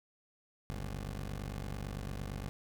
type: tone pair together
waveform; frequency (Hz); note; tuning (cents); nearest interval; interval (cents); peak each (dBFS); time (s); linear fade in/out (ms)
15% pulse; 48.85 / 69.3; G1 / C#2; -5 / 0; tritone; 605; -33 / -39; 0.7-2.49; 0
effects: none